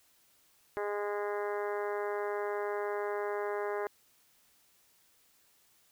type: harmonic tone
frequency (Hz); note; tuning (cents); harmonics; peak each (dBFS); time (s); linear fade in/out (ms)
205.7; G#3; -16; 2 / 3 / 4 / 5 / 6 / 7 / 8 / 9 / 10; -34 / -40 / -41 / -43 / -46 / -48 / -46 / -50 / -52; 0.77-3.87; 0
effects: white hiss -67 dBFS RMS until 5.91 s